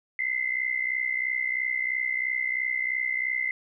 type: tone pair together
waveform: sine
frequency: 2030 / 2093 Hz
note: B6 / C7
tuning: +47 / 0 cents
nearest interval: minor second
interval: 53 cents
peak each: -28 dBFS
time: 0.19-3.51 s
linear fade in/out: 2 ms
effects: none